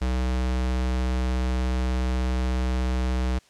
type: tone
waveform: square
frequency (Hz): 63.1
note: B1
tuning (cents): +38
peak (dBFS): -23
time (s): 0.01-3.39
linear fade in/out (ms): 10
effects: white hiss -58 dBFS RMS until 3.49 s + low-pass 7000 Hz 12 dB/octave

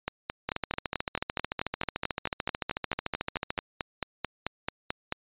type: two click trains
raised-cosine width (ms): 0.3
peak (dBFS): -13 / -13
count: 24 / 43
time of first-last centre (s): 0.08-5.124 / 0.49-3.578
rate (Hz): 4.56 / 13.6
effects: resampled to 8000 Hz

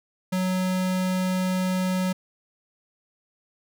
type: tone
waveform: square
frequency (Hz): 185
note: F#3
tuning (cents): 0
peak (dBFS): -23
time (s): 0.32-2.13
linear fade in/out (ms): 10
effects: none

